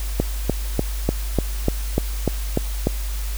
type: click train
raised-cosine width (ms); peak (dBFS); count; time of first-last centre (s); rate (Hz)
2; -4; 10; 0.2-2.871; 3.37
effects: added 50 Hz sine -23 dBFS peak until 3.37 s + white hiss -36 dBFS RMS until 3.37 s